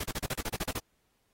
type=noise bursts; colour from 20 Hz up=pink; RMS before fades=-33 dBFS; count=11; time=0-0.787 s; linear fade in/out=5 ms; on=37 ms; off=38 ms; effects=pink hiss -74 dBFS RMS until 1.33 s + AAC 48 kbps